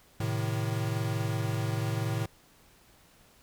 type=chord; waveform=square; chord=A diminished; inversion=none; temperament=equal; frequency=110 / 130.81 / 155.56 Hz; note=A2 / C3 / Eb3; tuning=0 / 0 / 0 cents; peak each=-31 / -36 / -36 dBFS; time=0.2-2.26 s; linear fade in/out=5 ms; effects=pink hiss -60 dBFS RMS until 3.42 s